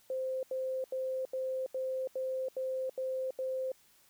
sine tone bursts, 521 Hz, C5, 7 cents flat, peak -32 dBFS, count 9, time 0.1-3.718 s, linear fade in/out 2 ms, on 330 ms, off 81 ms, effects white hiss -65 dBFS RMS until 4.09 s

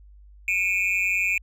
triangle tone with amplitude modulation, 2427 Hz, D#7, 44 cents flat, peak -15 dBFS, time 0.48-1.38 s, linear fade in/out 2 ms, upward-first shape sine, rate 189 Hz, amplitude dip 95%, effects added 50 Hz sine -46 dBFS peak until 1.42 s

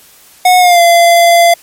square tone with pitch glide, 730 to 685.1 Hz, F#5 to F5, -24 to -33 cents, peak -4 dBFS, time 0.45-1.54 s, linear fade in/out 5 ms, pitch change -109 cents, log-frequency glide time 0.59-0.81 s, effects white hiss -41 dBFS RMS until 1.62 s + MP3 64 kbps

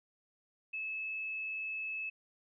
sine tone, 2601 Hz, E7, 24 cents flat, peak -36 dBFS, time 0.73-2.1 s, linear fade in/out 10 ms, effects none

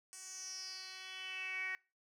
10% pulse tone with band-pass filter sweep, 375.7 Hz, F#4, 26 cents sharp, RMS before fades -45 dBFS, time 0.13-1.75 s, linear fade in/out 0 ms, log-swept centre 7800 to 2000 Hz, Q 6.6, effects noise-tail reverb RT60 0.3 s tail -23 dB re dry

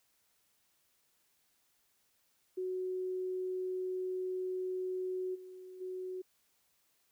sine tone with level steps, 370 Hz, F#4, in tune, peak -34 / -47 / -38 dBFS, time 2.57-6.22 s, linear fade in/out 10 ms, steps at 5.34 / 5.8 s, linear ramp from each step 20 ms, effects white hiss -74 dBFS RMS until 7.11 s

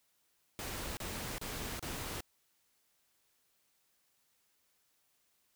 pink noise bursts, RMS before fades -41 dBFS, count 4, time 0.59-2.206 s, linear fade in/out 0 ms, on 380 ms, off 32 ms, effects white hiss -75 dBFS RMS until 5.55 s

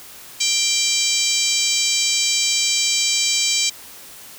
harmonic tone, 786 Hz, G5, 4 cents sharp, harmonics 3 / 4 / 5 / 6 / 7 / 8 / 9 / 10, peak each -25 / -25 / -25 / -25 / -25 / -25 / -25 / -25 dBFS, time 0.4-3.7 s, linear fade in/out 10 ms, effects white hiss -40 dBFS RMS until 4.38 s

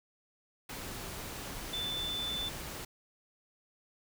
sine tone in noise, 3520 Hz, A7, in tune, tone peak -34 dBFS, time 1.73-2.49 s, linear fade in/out 5 ms, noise pink, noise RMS -42 dBFS, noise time 0.69-2.85 s, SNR +5 dB, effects none

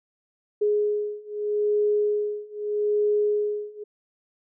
sine beating tone pair, 417.1 / 417.9 Hz, G#4 / G#4, +7 / +11 cents, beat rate 0.8 Hz, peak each -25 / -24 dBFS, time 0.61-3.84 s, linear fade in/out 10 ms, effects none

